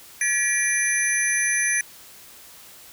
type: tone cluster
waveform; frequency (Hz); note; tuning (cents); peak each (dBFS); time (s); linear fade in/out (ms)
sine; 1717 / 1930 / 2366 / 6060 / 10600; A6 / B6 / D7 / F#8 / E9; -43 / -40 / +12 / +40 / +9; -26; 0.21-1.81; 2
effects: white hiss -46 dBFS RMS until 2.92 s